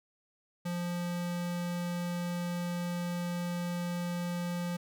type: tone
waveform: square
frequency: 174.9 Hz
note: F3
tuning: 3 cents sharp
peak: -33 dBFS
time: 0.65-4.77 s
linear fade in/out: 10 ms
effects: none